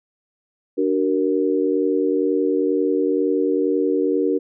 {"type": "chord", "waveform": "sine", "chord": "D augmented", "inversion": "none", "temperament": "equal with one note detuned", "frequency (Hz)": [293.7, 375.8, 466.2], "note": ["D4", "F#4", "A#4"], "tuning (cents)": [0, 27, 0], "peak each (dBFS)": -21, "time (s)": [0.77, 4.39], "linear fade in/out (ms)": 20, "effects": []}